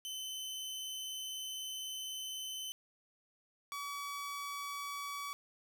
sawtooth tone pair in turn, 3048 / 1139.4 Hz, G7 / C#6, -49 / +47 cents, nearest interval octave + perfect fourth, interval 1704 cents, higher first, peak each -37 / -36 dBFS, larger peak second, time 0.05-2.72 / 3.72-5.33 s, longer first, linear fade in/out 0 ms, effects none

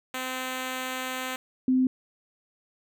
5% pulse / sine tone pair in turn, 257.6 / 257.6 Hz, C4 / C4, -27 / -27 cents, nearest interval unison, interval 0 cents, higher neither, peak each -19 dBFS, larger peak neither, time 0.14-1.36 / 1.68-1.87 s, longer first, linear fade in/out 2 ms, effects none

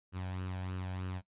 sawtooth tone with flanger, 92.5 Hz, F#2, in tune, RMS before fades -39 dBFS, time 0.12-1.22 s, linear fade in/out 50 ms, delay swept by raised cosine 0.69 to 1.28 ms, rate 3.2 Hz, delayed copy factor +0.55, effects noise-tail reverb RT60 0.1 s tail -18 dB re dry + resampled to 8000 Hz

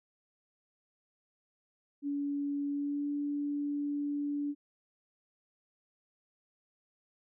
sine tone with pitch glide, 285 to 289 Hz, C#4 to D4, +48 to -28 cents, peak -31 dBFS, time 2.02-4.55 s, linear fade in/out 50 ms, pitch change +24 cents, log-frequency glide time 2.69-3.09 s, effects none

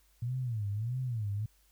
sine tone with vibrato, 114.4 Hz, A#2, 32 cents flat, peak -31 dBFS, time 0.22-1.46 s, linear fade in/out 5 ms, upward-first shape sine, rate 1.6 Hz, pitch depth 220 cents each way, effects added 50 Hz sine -66 dBFS peak until 1.71 s + white hiss -69 dBFS RMS until 1.71 s

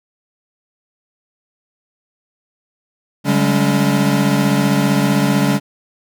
square tone cluster, 142.6 / 192 / 207.5 / 281.8 Hz, C#3 / G3 / G#3 / C#4, +49 / -36 / -1 / +29 cents, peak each -19 dBFS, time 3.24-5.6 s, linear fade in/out 50 ms, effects none

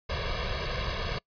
pink noise with comb filter, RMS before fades -31 dBFS, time 0.09-1.19 s, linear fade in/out 10 ms, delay 1.8 ms, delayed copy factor +0.95, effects noise-tail reverb RT60 0.1 s tail -25 dB re dry + resampled to 11025 Hz

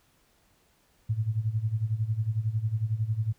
sine tone with tremolo, 110 Hz, A2, in tune, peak -22 dBFS, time 1.09-3.33 s, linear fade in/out 10 ms, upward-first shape sine, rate 11 Hz, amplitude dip 80%, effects pink hiss -66 dBFS RMS until 3.38 s

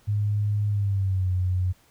sine tone with pitch glide, 103.83 to 91.44 Hz, G#2 to F#2, 0 to -20 cents, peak -21 dBFS, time 0.07-1.73 s, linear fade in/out 20 ms, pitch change -220 cents, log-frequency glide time 0.68-1.31 s, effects pink hiss -60 dBFS RMS until 1.9 s

